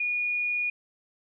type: tone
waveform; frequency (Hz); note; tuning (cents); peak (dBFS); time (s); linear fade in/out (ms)
sine; 2446; D#7; -30; -25; 0-0.7; 5
effects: none